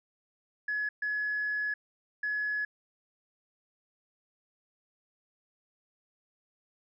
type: tone bursts at uneven times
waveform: sine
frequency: 1695 Hz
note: G#6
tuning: 35 cents sharp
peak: -28 dBFS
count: 3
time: 0.68-0.89 / 1.02-1.74 / 2.23-2.65 s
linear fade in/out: 5 ms
effects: tanh soft clip ceiling -24 dBFS